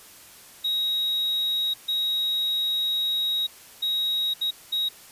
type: tone bursts at uneven times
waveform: triangle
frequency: 3800 Hz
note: A#7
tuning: 33 cents sharp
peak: -21 dBFS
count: 5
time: 0.64-1.74 / 1.88-3.47 / 3.82-4.34 / 4.41-4.51 / 4.72-4.89 s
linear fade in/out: 10 ms
effects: white hiss -48 dBFS RMS until 5.11 s + resampled to 32000 Hz